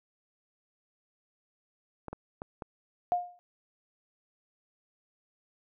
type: clicks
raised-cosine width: 1 ms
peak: -24 dBFS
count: 4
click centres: 2.083 / 2.13 / 2.419 / 2.622 s
type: tone with exponential decay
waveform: sine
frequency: 710 Hz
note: F5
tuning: 28 cents sharp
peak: -21 dBFS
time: 3.12-3.39 s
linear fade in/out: 0 ms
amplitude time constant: 58 ms
effects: none